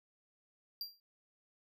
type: tone with exponential decay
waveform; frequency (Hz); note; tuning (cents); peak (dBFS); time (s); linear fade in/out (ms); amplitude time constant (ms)
square; 4746; D8; +17; -36; 0.81-1; 1; 41
effects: none